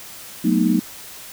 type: chord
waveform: sine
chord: B dominant seventh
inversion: second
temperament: equal with one note detuned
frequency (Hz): 185 / 220 / 242.3 / 311.1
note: F#3 / A3 / B3 / D#4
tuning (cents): 0 / 0 / -33 / 0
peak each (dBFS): -20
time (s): 0.44-0.8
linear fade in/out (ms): 10
effects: white hiss -38 dBFS RMS until 1.32 s